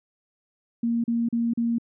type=tone bursts; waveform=sine; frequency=233.3 Hz; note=A#3; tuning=2 cents sharp; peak=-21 dBFS; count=4; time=0.83-1.784 s; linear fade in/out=5 ms; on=210 ms; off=38 ms; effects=none